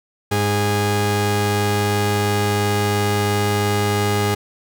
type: tone pair together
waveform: sawtooth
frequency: 102.88 / 411.5 Hz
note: G#2 / G#4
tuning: -16 / -16 cents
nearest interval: 2 octaves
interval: 2400 cents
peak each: -15 dBFS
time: 0.31-4.35 s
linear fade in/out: 10 ms
effects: none